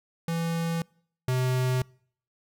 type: tone pair in turn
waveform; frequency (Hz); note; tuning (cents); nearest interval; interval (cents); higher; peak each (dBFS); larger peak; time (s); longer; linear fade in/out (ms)
square; 166.5 / 127.88; E3 / C3; +18 / -39; perfect fourth; 457; first; -27 / -24; second; 0.28-0.82 / 1.28-1.82; neither; 2
effects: noise-tail reverb RT60 0.6 s tail -26 dB re dry